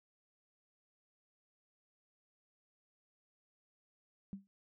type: tone with exponential decay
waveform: sine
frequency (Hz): 196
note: G3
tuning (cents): 0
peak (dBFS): -37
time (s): 4.33-4.47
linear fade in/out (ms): 0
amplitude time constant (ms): 30
effects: none